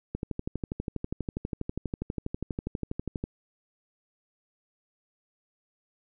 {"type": "click train", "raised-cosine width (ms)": 3, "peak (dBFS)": -18, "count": 39, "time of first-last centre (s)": [0.15, 3.239], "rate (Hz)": 12.3, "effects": []}